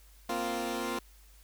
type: chord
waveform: 15% pulse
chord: Bb suspended second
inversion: none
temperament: equal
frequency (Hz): 233.1 / 261.6 / 349.2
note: Bb3 / C4 / F4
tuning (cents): 0 / 0 / 0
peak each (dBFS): -30 / -31 / -29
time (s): 0.29-0.99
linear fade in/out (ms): 5
effects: added 50 Hz sine -55 dBFS peak until 1.43 s + white hiss -62 dBFS RMS until 1.43 s